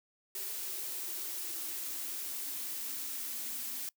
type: noise with high-pass filter sweep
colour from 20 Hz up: blue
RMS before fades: -39 dBFS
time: 0.35-3.89 s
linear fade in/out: 2 ms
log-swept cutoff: 380 to 240 Hz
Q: 8.2
effects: noise-tail reverb RT60 0.1 s tail -23 dB re dry